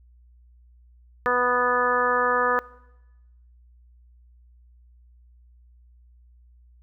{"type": "harmonic tone", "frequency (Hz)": 246.9, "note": "B3", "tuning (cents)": 0, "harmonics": [1, 2, 3, 4, 5, 6, 7], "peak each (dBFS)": [-36, -24, -32, -27, -24, -30, -26], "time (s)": [1.26, 2.59], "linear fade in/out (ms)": 0, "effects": ["noise-tail reverb RT60 1.0 s tail -21 dB re dry", "added 60 Hz sine -51 dBFS peak until 6.82 s"]}